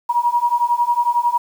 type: beating tone pair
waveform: sine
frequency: 951 / 962 Hz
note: A#5 / B5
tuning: +34 / -46 cents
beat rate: 11 Hz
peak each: -18 / -17 dBFS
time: 0.09-1.38 s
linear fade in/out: 10 ms
effects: 7-bit